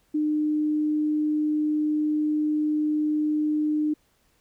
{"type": "tone", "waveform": "sine", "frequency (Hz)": 303.2, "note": "D#4", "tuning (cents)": -45, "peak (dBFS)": -21, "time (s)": [0.14, 3.94], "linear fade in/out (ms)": 10, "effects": ["pink hiss -66 dBFS RMS until 4.4 s"]}